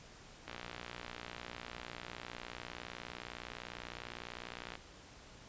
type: click train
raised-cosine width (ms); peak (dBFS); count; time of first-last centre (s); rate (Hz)
0.3; -27; 257; 0.48-4.754; 59.9
effects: pink hiss -56 dBFS RMS until 5.48 s + resampled to 16000 Hz